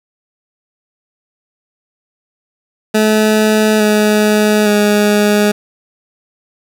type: tone with pitch steps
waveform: 20% pulse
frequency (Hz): 215.5 / 211.7 / 207.9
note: A3 / G#3 / G#3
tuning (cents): -36 / +33 / +2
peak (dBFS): -4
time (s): 2.94-5.52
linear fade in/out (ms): 10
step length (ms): 860
effects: none